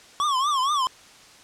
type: tone with vibrato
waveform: square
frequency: 1108.7 Hz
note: C#6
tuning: in tune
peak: -21 dBFS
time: 0.2-0.87 s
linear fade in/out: 0 ms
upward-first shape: triangle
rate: 4.3 Hz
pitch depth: 180 cents each way
effects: white hiss -49 dBFS RMS until 1.43 s + low-pass 7000 Hz 12 dB/octave